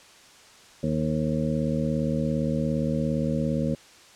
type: harmonic tone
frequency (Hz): 77.4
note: D#2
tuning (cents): -9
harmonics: 1 / 2 / 3 / 4 / 6 / 7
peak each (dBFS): -36 / -27 / -27 / -34 / -35 / -31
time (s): 0.83-3.75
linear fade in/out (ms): 5
effects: white hiss -51 dBFS RMS until 4.15 s + low-pass 7000 Hz 12 dB/octave